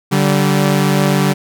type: tone pair together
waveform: sawtooth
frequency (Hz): 145 / 192.44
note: D3 / G3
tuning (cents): -22 / -32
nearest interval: perfect fourth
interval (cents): 490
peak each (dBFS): -10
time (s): 0.11-1.34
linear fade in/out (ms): 20
effects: none